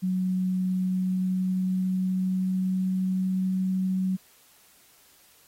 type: tone with pitch glide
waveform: sine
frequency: 185 to 187.37 Hz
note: F#3 to F#3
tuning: 0 to +22 cents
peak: -23 dBFS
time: 0.02-4.17 s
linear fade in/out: 20 ms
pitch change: +22 cents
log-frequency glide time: 0.59-3.68 s
effects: white hiss -58 dBFS RMS until 5.47 s + AAC 48 kbps